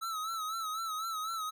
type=tone with vibrato; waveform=square; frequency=1300 Hz; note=E6; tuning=24 cents flat; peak=-35 dBFS; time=0.01-1.51 s; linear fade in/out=20 ms; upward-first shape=sine; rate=4 Hz; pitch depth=67 cents each way; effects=none